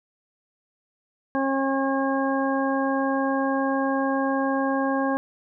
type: harmonic tone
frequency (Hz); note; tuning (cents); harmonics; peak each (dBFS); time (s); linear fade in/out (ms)
270.7; C#4; -41; 1 / 2 / 3 / 4 / 6; -24 / -27 / -29 / -30 / -32; 1.35-5.17; 0
effects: none